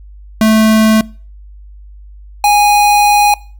square tone pair in turn, 218.8 / 826.1 Hz, A3 / G#5, -9 / -9 cents, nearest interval octave + major seventh, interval 2300 cents, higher second, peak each -7 dBFS, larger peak neither, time 0.41-1.01 / 2.44-3.34 s, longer second, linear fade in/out 2 ms, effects noise-tail reverb RT60 0.4 s tail -23 dB re dry + added 50 Hz sine -32 dBFS peak until 3.59 s

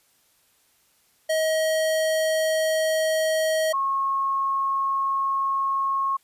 square / sine tone pair in turn, 634 / 1088.5 Hz, D#5 / C#6, +32 / -32 cents, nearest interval major sixth, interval 936 cents, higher second, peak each -21 dBFS, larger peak neither, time 1.29-3.73 / 3.73-6.17 s, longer neither, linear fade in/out 10 ms, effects white hiss -63 dBFS RMS until 6.23 s + resampled to 32000 Hz

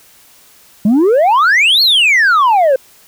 sine exponential two-way sweep, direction up then down, 196 to 4435 to 507 Hz, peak -4 dBFS, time 0.85-2.76 s, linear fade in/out 5 ms, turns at 1.82 s, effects tanh soft clip ceiling -6 dBFS + white hiss -45 dBFS RMS until 3.07 s

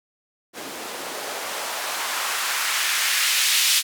blue noise with band-pass filter sweep, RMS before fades -24 dBFS, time 0.53-3.83 s, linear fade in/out 50 ms, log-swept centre 310 to 3300 Hz, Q 1.1, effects none

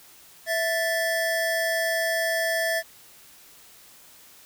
square tone pair together, 659.3 / 1756.6 Hz, E5 / A6, 0 / -3 cents, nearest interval octave + perfect fourth, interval 1697 cents, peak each -26 / -27 dBFS, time 0.46-2.83 s, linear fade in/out 50 ms, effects white hiss -51 dBFS RMS until 4.45 s

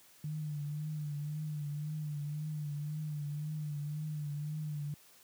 sine tone with vibrato, 149.8 Hz, D3, 35 cents sharp, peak -35 dBFS, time 0.24-4.94 s, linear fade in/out 2 ms, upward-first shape triangle, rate 1.9 Hz, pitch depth 60 cents each way, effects white hiss -61 dBFS RMS until 5.23 s + high-pass 80 Hz 12 dB/octave

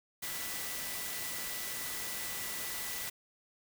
sine tone in noise, 1975.5 Hz, B6, in tune, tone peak -47 dBFS, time 0.22-3.1 s, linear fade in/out 10 ms, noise white, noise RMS -39 dBFS, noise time 0.22-3.1 s, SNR -11 dB, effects none

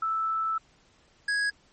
sine / square tone pair in turn, 1317 / 1659.3 Hz, E6 / G#6, -2 / -2 cents, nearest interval major third, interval 400 cents, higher second, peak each -25 dBFS, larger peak neither, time 0.02-0.58 / 1.28-1.5 s, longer first, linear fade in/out 5 ms, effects pink hiss -62 dBFS RMS until 1.72 s + MP3 32 kbps

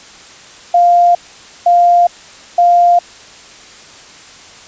sine tone bursts, 699 Hz, F5, 1 cent sharp, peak -5 dBFS, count 3, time 0.74-2.99 s, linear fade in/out 5 ms, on 410 ms, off 510 ms, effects white hiss -37 dBFS RMS until 4.67 s + resampled to 16000 Hz

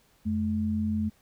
sine tone pair together, 88.37 / 215.1 Hz, F2 / A3, +21 / -39 cents, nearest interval octave + minor third, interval 1540 cents, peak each -31 / -26 dBFS, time 0.25-1.1 s, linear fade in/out 20 ms, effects pink hiss -64 dBFS RMS until 1.21 s

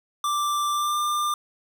square tone with pitch glide, 1177 to 1195.5 Hz, D6 to D6, +3 to +30 cents, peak -23 dBFS, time 0.24-1.34 s, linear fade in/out 2 ms, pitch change +27 cents, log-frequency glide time 0.72-0.99 s, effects none

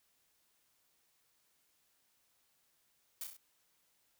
blue noise with echo, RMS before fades -41 dBFS, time 3.21-3.24 s, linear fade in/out 2 ms, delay 32 ms, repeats 4, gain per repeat -4 dB, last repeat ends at 3.368 s, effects white hiss -75 dBFS RMS until 4.19 s

